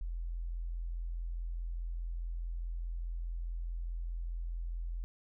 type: tone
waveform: sine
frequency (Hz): 42.39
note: E1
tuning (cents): +49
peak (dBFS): -35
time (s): 0.01-5.04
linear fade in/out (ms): 0
effects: none